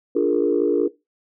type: chord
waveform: sine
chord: Bb dominant seventh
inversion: first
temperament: equal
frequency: 293.7 / 349.2 / 415.3 / 466.2 Hz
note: D4 / F4 / Ab4 / Bb4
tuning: 0 / 0 / 0 / 0 cents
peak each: -21 dBFS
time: 0.15-0.88 s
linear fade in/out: 10 ms
effects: noise-tail reverb RT60 0.2 s tail -17 dB re dry + tanh soft clip ceiling -7 dBFS